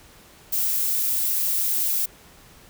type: noise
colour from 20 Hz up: violet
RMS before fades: -23 dBFS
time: 0.52-2.06 s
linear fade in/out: 10 ms
effects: pink hiss -50 dBFS RMS until 2.69 s